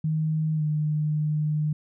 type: tone with pitch glide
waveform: sine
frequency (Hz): 156.6 to 151.97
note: D#3 to D#3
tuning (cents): +11 to -40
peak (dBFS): -22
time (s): 0.04-1.73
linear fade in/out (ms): 5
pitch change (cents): -51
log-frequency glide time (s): 0.55-0.63
effects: none